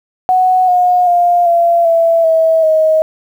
sine tone with pitch steps, 740 / 720.6 / 701.7 / 683.3 / 665.4 / 647.9 / 630.9 Hz, F#5 / F#5 / F5 / F5 / E5 / E5 / D#5, 0 / -46 / +8 / -38 / +16 / -30 / +24 cents, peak -7 dBFS, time 0.29-3.02 s, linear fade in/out 0 ms, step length 390 ms, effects 7-bit

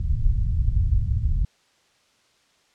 pink low-pass noise, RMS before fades -21 dBFS, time 0-1.45 s, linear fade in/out 5 ms, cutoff 110 Hz, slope 24 dB/octave, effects white hiss -62 dBFS RMS until 2.74 s + low-pass 6000 Hz 12 dB/octave

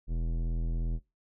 sine tone with tanh clipping, 41.42 Hz, E1, 9 cents sharp, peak -30 dBFS, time 0.07-1 s, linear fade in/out 50 ms, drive 16 dB, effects noise-tail reverb RT60 0.2 s tail -19 dB re dry

